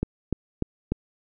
click train, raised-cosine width 3 ms, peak -11 dBFS, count 4, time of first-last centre 0.03-0.92 s, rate 3.37 Hz, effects none

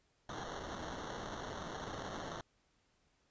blue noise with sample-and-hold, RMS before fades -44 dBFS, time 0.29-2.41 s, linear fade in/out 2 ms, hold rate 2450 Hz, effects pink hiss -75 dBFS RMS until 3.3 s + resampled to 16000 Hz

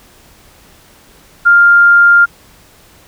sine tone, 1400 Hz, F6, 4 cents sharp, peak -3 dBFS, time 1.45-2.26 s, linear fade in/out 20 ms, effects pink hiss -44 dBFS RMS until 3.07 s

